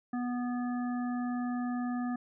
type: harmonic tone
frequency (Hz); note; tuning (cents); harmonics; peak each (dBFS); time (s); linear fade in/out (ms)
245.4; B3; -11; 1 / 3 / 5 / 7; -31 / -41 / -45 / -48; 0.13-2.16; 5
effects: none